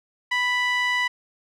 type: tone with band-pass filter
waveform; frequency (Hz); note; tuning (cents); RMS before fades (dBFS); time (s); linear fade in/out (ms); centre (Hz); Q
sawtooth; 987.8; B5; 0; -23; 0.31-1.08; 10; 2100; 2.3
effects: none